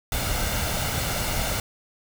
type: noise with comb filter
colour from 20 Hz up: pink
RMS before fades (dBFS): -26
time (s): 0.12-1.6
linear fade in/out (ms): 2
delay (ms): 1.4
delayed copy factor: +0.5
effects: none